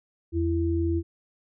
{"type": "tone pair together", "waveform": "sine", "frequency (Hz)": [83.6, 334.4], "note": ["E2", "E4"], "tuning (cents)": [25, 25], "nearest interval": "2 octaves", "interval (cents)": 2400, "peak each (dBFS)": -25, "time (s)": [0.32, 1.03], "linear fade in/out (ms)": 50, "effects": []}